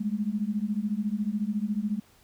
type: beating tone pair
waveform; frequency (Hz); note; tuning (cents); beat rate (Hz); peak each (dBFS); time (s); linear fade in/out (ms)
sine; 202.2 / 216.2; G#3 / A3; -46 / -30; 14; -29; 0-2; 10
effects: pink hiss -60 dBFS RMS until 2.23 s